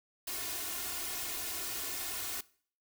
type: noise with comb filter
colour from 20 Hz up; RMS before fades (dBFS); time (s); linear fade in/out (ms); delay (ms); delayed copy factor
white; -38; 0.27-2.41; 5; 2.8; +1
effects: noise-tail reverb RT60 0.5 s tail -21 dB re dry